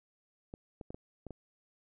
clicks, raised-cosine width 2 ms, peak -30 dBFS, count 6, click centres 0.539 / 0.812 / 0.905 / 0.945 / 1.267 / 1.307 s, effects none

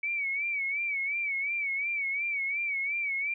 sine tone with vibrato, 2270 Hz, C#7, 41 cents sharp, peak -28 dBFS, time 0.03-3.34 s, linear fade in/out 5 ms, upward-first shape sine, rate 2.8 Hz, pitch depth 84 cents each way, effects none

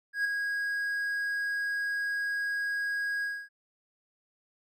triangle tone with ADSR envelope, 1645 Hz, G#6, 17 cents flat, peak -22 dBFS, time 0.13-3.49 s, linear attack 120 ms, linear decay 4 ms, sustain -5 dB, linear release 260 ms, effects none

